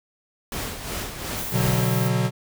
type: noise with tremolo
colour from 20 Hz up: pink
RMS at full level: -29 dBFS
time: 0.52-1.88 s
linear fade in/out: 2 ms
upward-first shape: sine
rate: 2.8 Hz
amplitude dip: 55%
type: noise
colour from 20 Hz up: violet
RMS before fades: -32 dBFS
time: 1.34-2.11 s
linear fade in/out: 50 ms
type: chord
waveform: square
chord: B minor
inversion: none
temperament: equal with one note detuned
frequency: 123.47 / 145.06 / 185 Hz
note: B2 / D3 / F#3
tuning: 0 / -21 / 0 cents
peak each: -23 / -27 / -26 dBFS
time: 1.51-2.31 s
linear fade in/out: 50 ms
effects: none